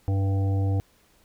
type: harmonic tone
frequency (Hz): 97.7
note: G2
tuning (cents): -5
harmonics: 1 / 3 / 5 / 7 / 8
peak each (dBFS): -21 / -33 / -37 / -42 / -42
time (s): 0.08-0.8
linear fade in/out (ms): 0
effects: pink hiss -61 dBFS RMS until 1.24 s